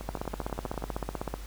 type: two click trains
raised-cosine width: 1 ms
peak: -17 / -24 dBFS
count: 21 / 11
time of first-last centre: 0.09-1.34 / 0.01-0.823 s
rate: 16 / 12.3 Hz
effects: added 50 Hz sine -39 dBFS peak until 1.46 s + pink hiss -49 dBFS RMS until 1.46 s